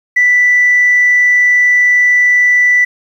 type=tone; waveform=sine; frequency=1975.5 Hz; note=B6; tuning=in tune; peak=-5 dBFS; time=0.16-2.85 s; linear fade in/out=10 ms; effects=tanh soft clip ceiling -2 dBFS + 7-bit